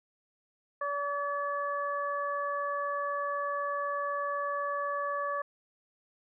harmonic tone, 572 Hz, D5, 46 cents flat, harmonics 1 / 2 / 3, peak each -35 / -32 / -39 dBFS, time 0.81-5.42 s, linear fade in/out 5 ms, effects none

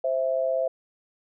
sine tone pair together, 523.3 / 659.3 Hz, C5 / E5, 0 / 0 cents, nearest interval major third, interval 400 cents, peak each -25 dBFS, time 0.04-0.68 s, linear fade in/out 5 ms, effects none

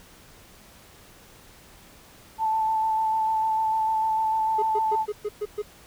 sine tone with vibrato, 880 Hz, A5, in tune, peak -21 dBFS, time 2.38-5.06 s, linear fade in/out 50 ms, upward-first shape square, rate 6.7 Hz, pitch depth 12 cents each way
triangle tone bursts, 418.5 Hz, G#4, 13 cents sharp, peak -23 dBFS, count 7, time 4.58-5.622 s, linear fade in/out 10 ms, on 46 ms, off 120 ms
effects pink hiss -51 dBFS RMS until 5.86 s

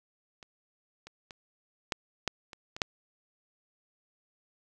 clicks, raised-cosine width 0.2 ms, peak -30 / -29 / -27 / -12 / -11 / -27 / -23 / -8 dBFS, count 8, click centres 0.428 / 1.07 / 1.308 / 1.922 / 2.277 / 2.532 / 2.765 / 2.818 s, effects none

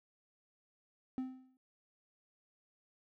triangle tone with exponential decay, 258.7 Hz, C4, 19 cents flat, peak -31 dBFS, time 1.18-1.57 s, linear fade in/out 1 ms, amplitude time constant 84 ms, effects none

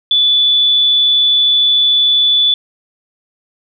sine tone, 3467 Hz, A7, 26 cents flat, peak -8 dBFS, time 0.11-2.54 s, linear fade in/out 2 ms, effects none

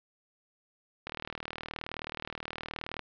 click train, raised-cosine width 0.3 ms, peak -20 dBFS, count 76, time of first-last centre 1.07-2.993 s, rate 39 Hz, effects low-pass 5000 Hz 12 dB/octave

